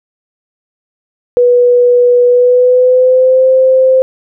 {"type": "tone with pitch glide", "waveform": "sine", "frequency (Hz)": [489, 521.1], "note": ["B4", "C5"], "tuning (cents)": [-17, -7], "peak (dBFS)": -4, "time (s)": [1.37, 4.02], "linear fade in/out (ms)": 0, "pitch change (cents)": 110, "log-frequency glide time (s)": [2.26, 3.48], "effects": []}